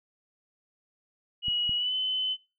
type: tone with pitch glide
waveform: sine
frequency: 2910 to 3035 Hz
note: F#7 to F#7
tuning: -29 to +43 cents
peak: -26 dBFS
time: 1.42-2.37 s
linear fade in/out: 50 ms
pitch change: +72 cents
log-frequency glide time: 1.76-1.94 s
type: clicks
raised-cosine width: 5 ms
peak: -27 dBFS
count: 2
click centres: 1.483 / 1.694 s
effects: noise-tail reverb RT60 0.3 s tail -21 dB re dry